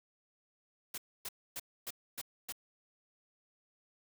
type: noise bursts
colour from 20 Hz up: white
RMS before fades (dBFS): -41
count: 6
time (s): 0.94-2.524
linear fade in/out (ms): 5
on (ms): 39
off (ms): 270
effects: none